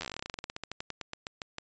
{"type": "slowing click train", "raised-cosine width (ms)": 0.2, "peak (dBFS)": -19, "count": 28, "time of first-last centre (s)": [0.01, 1.584], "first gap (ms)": 11, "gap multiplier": 1.11, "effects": ["resampled to 16000 Hz"]}